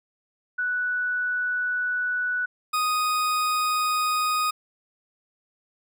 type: tone pair in turn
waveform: sine / 40% pulse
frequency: 1480 / 1244.5 Hz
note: F#6 / D#6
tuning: 0 / 0 cents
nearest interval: minor third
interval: 300 cents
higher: first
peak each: -23 / -21 dBFS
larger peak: second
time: 0.58-2.46 / 2.73-4.51 s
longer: first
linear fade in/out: 10 ms
effects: none